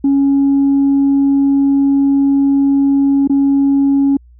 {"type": "tone with dropouts", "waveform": "sine", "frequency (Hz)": 277.2, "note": "C#4", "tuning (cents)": 0, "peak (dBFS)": -7, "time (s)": [0.04, 4.17], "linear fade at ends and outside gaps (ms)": 5, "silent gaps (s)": [3.275, 3.296], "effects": ["tanh soft clip ceiling -6 dBFS", "added 60 Hz sine -40 dBFS peak until 4.39 s"]}